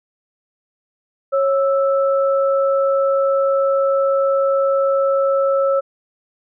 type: tone pair together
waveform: sine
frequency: 548 / 1318.5 Hz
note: C#5 / E6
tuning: -20 / 0 cents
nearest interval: octave + minor third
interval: 1520 cents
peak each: -14 / -22 dBFS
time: 1.32-5.81 s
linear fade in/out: 20 ms
effects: none